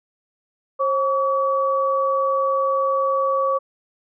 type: tone pair together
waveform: sine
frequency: 537 / 1137.9 Hz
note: C5 / C#6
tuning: +45 / +45 cents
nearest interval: octave + minor second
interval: 1300 cents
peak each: -20 dBFS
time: 0.79-3.59 s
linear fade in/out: 20 ms
effects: none